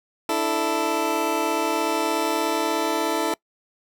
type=chord; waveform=20% pulse; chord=D suspended second; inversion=none; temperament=just; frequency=293.7 / 330.4 / 440.5 Hz; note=D4 / E4 / A4; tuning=0 / +4 / +2 cents; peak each=-24 / -20 / -21 dBFS; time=0.29-3.34 s; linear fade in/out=2 ms; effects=noise-tail reverb RT60 0.1 s tail -24 dB re dry